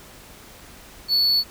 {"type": "tone", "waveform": "triangle", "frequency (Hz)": 4434, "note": "C#8", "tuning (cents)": 0, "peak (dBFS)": -15, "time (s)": [1.08, 1.44], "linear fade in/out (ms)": 50, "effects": ["pink hiss -45 dBFS RMS until 1.5 s"]}